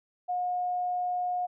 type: tone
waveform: sine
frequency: 720 Hz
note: F#5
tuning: 47 cents flat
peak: -27 dBFS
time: 0.28-1.47 s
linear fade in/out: 20 ms
effects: none